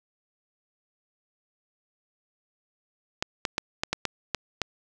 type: clicks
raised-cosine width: 0.2 ms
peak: -8 dBFS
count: 8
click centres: 3.225 / 3.452 / 3.581 / 3.835 / 3.93 / 4.053 / 4.347 / 4.617 s
effects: none